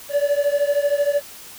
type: beating tone pair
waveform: triangle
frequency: 570 / 583 Hz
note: C#5 / D5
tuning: +48 / -13 cents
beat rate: 13 Hz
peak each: -17 / -19 dBFS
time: 0.09-1.22 s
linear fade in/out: 50 ms
effects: white hiss -40 dBFS RMS until 1.58 s